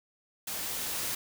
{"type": "noise with level ramp", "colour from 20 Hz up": "white", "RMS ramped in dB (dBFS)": [-36, -33], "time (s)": [0.47, 1.15], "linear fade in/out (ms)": 5, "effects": []}